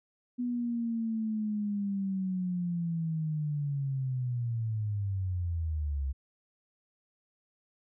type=linear sweep; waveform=sine; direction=down; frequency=246.9 to 65.8 Hz; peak=-29 dBFS; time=0.38-6.13 s; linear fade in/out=20 ms; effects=none